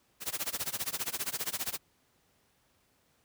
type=noise with tremolo; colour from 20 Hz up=white; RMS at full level=-32 dBFS; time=0.2-1.79 s; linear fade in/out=50 ms; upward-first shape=sine; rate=15 Hz; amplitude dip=95%; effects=pink hiss -70 dBFS RMS until 3.24 s + high-pass 60 Hz 12 dB/octave